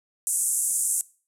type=band-pass noise; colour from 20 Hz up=pink; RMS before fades=-25 dBFS; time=0.27-1.01 s; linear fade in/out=0 ms; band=7500 to 11000 Hz; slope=48 dB/octave; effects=noise-tail reverb RT60 0.4 s tail -21 dB re dry